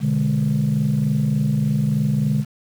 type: chord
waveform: sine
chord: G# diminished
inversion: first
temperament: equal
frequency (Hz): 123.47 / 146.83 / 207.7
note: B2 / D3 / G#3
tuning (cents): 0 / 0 / 0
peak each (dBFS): -23 / -18 / -20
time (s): 0-2.45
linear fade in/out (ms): 50
effects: tanh soft clip ceiling -11 dBFS + 7-bit